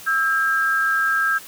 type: tone pair together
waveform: sine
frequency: 1312 / 1606.6 Hz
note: E6 / G6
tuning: -9 / +42 cents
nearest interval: major third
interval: 351 cents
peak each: -22 / -18 dBFS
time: 0.06-1.39 s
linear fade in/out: 20 ms
effects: white hiss -40 dBFS RMS until 1.47 s